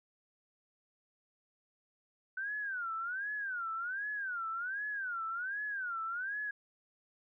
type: tone with vibrato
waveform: sine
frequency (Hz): 1500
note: F#6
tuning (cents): +23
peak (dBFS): -35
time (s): 2.37-6.51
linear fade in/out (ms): 5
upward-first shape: sine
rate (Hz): 1.3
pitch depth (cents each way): 220
effects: none